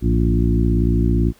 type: harmonic tone with a mistuned harmonic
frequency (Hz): 58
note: A#1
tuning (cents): -8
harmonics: 1 / 2 / 3 / 4 / 5 / 6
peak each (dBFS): -17 / -20 / -22 / -23 / -24 / -25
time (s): 0.01-1.33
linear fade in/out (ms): 50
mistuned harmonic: 2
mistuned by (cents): -72
effects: pink hiss -53 dBFS RMS until 1.39 s